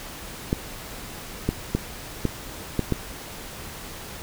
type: clicks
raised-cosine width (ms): 3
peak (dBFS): -8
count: 6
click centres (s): 0.529 / 1.49 / 1.75 / 2.253 / 2.793 / 2.923
effects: pink hiss -38 dBFS RMS until 4.22 s